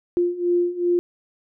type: beating tone pair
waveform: sine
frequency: 349.2 / 351.8 Hz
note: F4 / F4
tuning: 0 / +13 cents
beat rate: 2.6 Hz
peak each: -23 / -20 dBFS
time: 0.17-0.99 s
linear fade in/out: 0 ms
effects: none